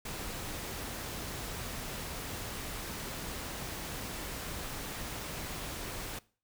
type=noise; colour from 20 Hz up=pink; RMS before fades=-40 dBFS; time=0.05-6.19 s; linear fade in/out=5 ms; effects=noise-tail reverb RT60 0.4 s tail -21 dB re dry